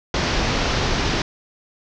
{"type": "low-pass noise", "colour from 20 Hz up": "pink", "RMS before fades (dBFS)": -21, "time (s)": [0.14, 1.22], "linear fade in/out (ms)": 2, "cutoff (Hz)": 6000, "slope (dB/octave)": 48, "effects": []}